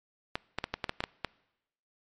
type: clicks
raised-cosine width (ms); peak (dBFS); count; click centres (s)
0.3; -14; 9; 0.355 / 0.586 / 0.641 / 0.74 / 0.842 / 0.894 / 1.005 / 1.039 / 1.247
effects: noise-tail reverb RT60 0.9 s tail -23 dB re dry + MP3 48 kbps

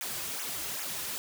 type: noise with flanger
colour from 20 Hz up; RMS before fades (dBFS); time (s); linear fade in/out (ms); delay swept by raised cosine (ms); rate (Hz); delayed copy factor
white; -36; 0.01-1.18; 0; 0.21 to 4.51; 2.5; -0.95
effects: none

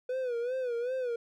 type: tone with vibrato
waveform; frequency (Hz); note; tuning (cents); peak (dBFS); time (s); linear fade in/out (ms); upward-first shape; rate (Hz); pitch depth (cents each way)
triangle; 494; B4; 0; -28; 0.09-1.16; 5; sine; 2.6; 100
effects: none

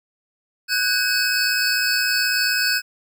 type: tone cluster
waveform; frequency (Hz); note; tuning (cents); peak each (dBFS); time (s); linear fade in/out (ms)
square; 1493 / 1612 / 2557 / 4483 / 5150; F#6 / G6 / D#7 / C#8 / E8; +15 / +48 / +47 / +19 / -41; -23 / -27 / -26 / -27 / -25; 0.68-2.82; 50
effects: none

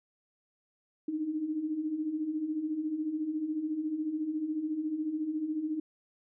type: beating tone pair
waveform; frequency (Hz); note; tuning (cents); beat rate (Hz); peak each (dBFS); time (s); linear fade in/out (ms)
sine; 297.9 / 311.9; D4 / D#4; +25 / +4; 14; -38 / -31; 1.08-5.8; 5
effects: none

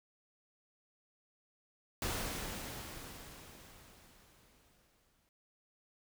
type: noise with exponential decay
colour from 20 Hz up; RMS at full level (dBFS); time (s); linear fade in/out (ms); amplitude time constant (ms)
pink; -36; 2.02-5.29; 1; 710
effects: none

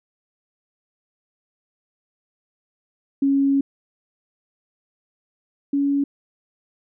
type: tone pair in turn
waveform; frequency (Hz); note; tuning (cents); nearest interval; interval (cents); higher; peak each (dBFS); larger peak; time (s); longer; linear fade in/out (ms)
sine; 276.1 / 281.3; C#4 / C#4; -7 / +26; unison; 33; second; -15 / -17; first; 3.22-3.61 / 5.73-6.04; first; 5
effects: none

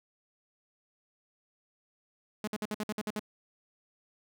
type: tone bursts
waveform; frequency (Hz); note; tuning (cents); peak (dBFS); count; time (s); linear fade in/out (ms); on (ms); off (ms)
sawtooth; 212; G#3; +36; -28; 9; 2.44-3.195; 2; 35; 55
effects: none

